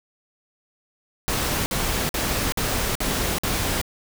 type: noise bursts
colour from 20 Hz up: pink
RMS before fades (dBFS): -24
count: 6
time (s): 1.28-3.815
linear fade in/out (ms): 0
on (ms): 380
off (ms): 51
effects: none